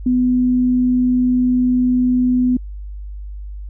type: tone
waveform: sine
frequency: 250 Hz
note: B3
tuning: 21 cents sharp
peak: -12 dBFS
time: 0.06-2.57 s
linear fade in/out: 5 ms
effects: added 50 Hz sine -27 dBFS peak until 3.69 s